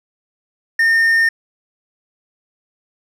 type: tone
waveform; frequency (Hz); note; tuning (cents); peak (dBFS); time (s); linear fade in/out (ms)
triangle; 1822; A#6; -40; -9; 0.79-1.29; 5
effects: none